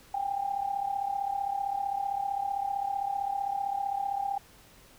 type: tone with amplitude modulation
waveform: sine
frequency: 796 Hz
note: G5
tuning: 26 cents sharp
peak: -25 dBFS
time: 0.14-4.38 s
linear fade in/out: 5 ms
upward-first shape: sine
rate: 35.5 Hz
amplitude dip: 75%
effects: pink hiss -56 dBFS RMS until 4.98 s